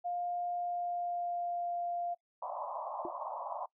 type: tone with pitch glide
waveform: sine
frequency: 705 to 697.3 Hz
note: F5 to F5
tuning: +16 to -3 cents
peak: -33 dBFS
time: 0.04-2.15 s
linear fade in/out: 20 ms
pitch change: -19 cents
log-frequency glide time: 0.52-1.75 s
type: band-pass noise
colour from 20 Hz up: white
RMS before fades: -40 dBFS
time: 2.42-3.66 s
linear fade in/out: 5 ms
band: 570 to 1100 Hz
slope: 96 dB/octave
type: tone with exponential decay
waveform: sine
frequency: 349.2 Hz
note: F4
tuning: in tune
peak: -33 dBFS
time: 3.05-3.12 s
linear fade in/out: 1 ms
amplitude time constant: 15 ms
effects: noise-tail reverb RT60 0.1 s tail -22 dB re dry